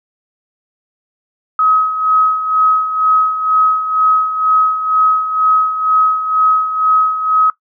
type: tone with tremolo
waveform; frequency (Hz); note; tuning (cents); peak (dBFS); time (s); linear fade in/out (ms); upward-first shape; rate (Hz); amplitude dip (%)
sine; 1272; D#6; +38; -7; 1.59-7.5; 2; sine; 2.1; 65
effects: noise-tail reverb RT60 0.1 s tail -17 dB re dry